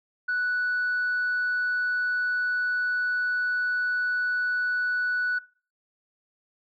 sine tone, 1480 Hz, F#6, in tune, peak -22 dBFS, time 0.28-5.39 s, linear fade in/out 10 ms, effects noise-tail reverb RT60 0.4 s tail -22 dB re dry + tanh soft clip ceiling -21 dBFS

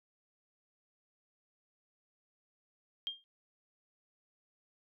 sine tone with exponential decay, 3206 Hz, G7, 38 cents sharp, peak -31 dBFS, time 3.07-3.24 s, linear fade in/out 0 ms, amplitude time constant 35 ms, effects none

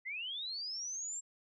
sine linear sweep, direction up, 1975.5 to 7540 Hz, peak -38 dBFS, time 0.05-1.21 s, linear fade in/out 20 ms, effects none

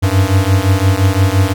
square beating tone pair, 93.3 / 99.1 Hz, F#2 / G2, +15 / +19 cents, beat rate 5.8 Hz, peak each -13 dBFS, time 0.02-1.54 s, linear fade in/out 20 ms, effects none

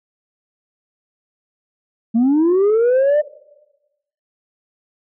sine linear sweep, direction up, 220 to 611 Hz, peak -9 dBFS, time 2.14-3.22 s, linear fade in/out 20 ms, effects noise-tail reverb RT60 1.0 s tail -19 dB re dry + tanh soft clip ceiling -10 dBFS

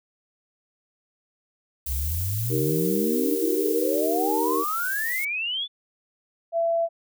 sine exponential sweep, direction up, 61.74 to 3531 Hz, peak -25 dBFS, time 1.86-5.68 s, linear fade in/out 50 ms
violet noise, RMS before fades -32 dBFS, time 1.86-5.25 s, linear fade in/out 5 ms
sine chord, Eb major, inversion none, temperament just, 311.1 / 388.9 / 466.7 Hz, Eb4 / G4 / Bb4, 0 / -14 / +2 cents, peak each -27 dBFS, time 2.49-4.65 s, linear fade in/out 50 ms
sine tone, 670 Hz, E5, 28 cents sharp, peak -20 dBFS, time 6.52-6.89 s, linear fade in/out 50 ms
effects none

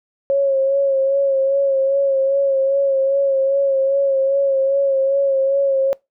sine tone with vibrato, 546 Hz, C#5, 26 cents flat, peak -13 dBFS, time 0.3-5.93 s, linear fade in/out 0 ms, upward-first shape sine, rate 2.5 Hz, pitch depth 33 cents each way, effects noise-tail reverb RT60 0.2 s tail -24 dB re dry

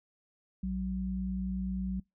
sine tone pair together, 59.32 / 188.1 Hz, A#1 / F#3, +31 / +29 cents, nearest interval octave + minor sixth, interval 1998 cents, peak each -37 / -32 dBFS, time 0.63-2 s, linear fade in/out 5 ms, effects noise-tail reverb RT60 0.2 s tail -26 dB re dry

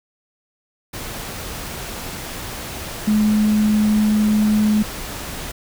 sine tone in noise, 212.5 Hz, G#3, 40 cents sharp, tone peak -13 dBFS, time 3.07-4.83 s, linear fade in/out 10 ms, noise pink, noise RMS -30 dBFS, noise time 0.93-5.52 s, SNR +14 dB, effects none

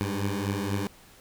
15% pulse beating tone pair, 98.3 / 102.4 Hz, G2 / G#2, +5 / -24 cents, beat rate 4.1 Hz, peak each -23 / -25 dBFS, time 0.01-0.87 s, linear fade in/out 0 ms, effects pink hiss -54 dBFS RMS until 1.2 s

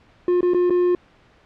triangle tone with dropouts, 356 Hz, F4, 33 cents sharp, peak -13 dBFS, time 0.28-0.95 s, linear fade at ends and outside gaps 2 ms, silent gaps 0.408-0.429 / 0.536-0.545 / 0.698-0.705 s, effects pink hiss -54 dBFS RMS until 1.45 s + low-pass 3000 Hz 12 dB/octave

